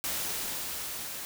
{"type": "noise with level ramp", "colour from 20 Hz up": "white", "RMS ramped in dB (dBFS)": [-32, -39], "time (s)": [0.04, 1.25], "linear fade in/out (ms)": 0, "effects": []}